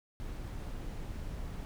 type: noise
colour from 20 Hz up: brown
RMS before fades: -40 dBFS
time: 0.2-1.65 s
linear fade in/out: 0 ms
effects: none